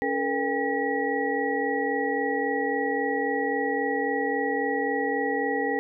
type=tone cluster; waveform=sine; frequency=279.3 / 436.2 / 479.9 / 801 / 1922 Hz; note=C#4 / A4 / B4 / G5 / B6; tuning=+13 / -15 / -50 / +37 / -48 cents; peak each=-30 dBFS; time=0.02-5.79 s; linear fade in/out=0 ms; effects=none